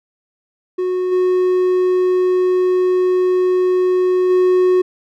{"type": "tone with level steps", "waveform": "triangle", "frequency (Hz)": 366.3, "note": "F#4", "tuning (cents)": -17, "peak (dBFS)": [-14, -10, -8], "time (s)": [0.78, 4.82], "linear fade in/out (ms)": 10, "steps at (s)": [1.11, 4.29], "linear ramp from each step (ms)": 20, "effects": []}